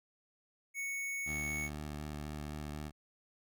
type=tone; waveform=square; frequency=2217 Hz; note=C#7; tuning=in tune; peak=-37 dBFS; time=0.74-1.7 s; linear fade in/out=50 ms
type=tone with vibrato; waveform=15% pulse; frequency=74.8 Hz; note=D2; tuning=32 cents sharp; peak=-34 dBFS; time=1.25-2.92 s; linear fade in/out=50 ms; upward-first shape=square; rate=4 Hz; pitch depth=15 cents each way
effects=none